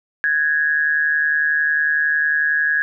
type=tone with amplitude modulation; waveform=sine; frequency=1661.2 Hz; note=G#6; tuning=in tune; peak=-12 dBFS; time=0.24-2.82 s; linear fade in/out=0 ms; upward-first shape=sine; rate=151 Hz; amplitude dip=65%; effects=none